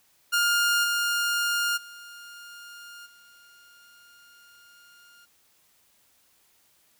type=tone with level steps; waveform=sawtooth; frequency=1411 Hz; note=F6; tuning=17 cents sharp; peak=-17 / -20 / -39 / -49 dBFS; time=0.32-5.26 s; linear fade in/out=20 ms; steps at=0.83 / 1.76 / 3.05 s; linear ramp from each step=20 ms; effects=white hiss -64 dBFS RMS until 6.99 s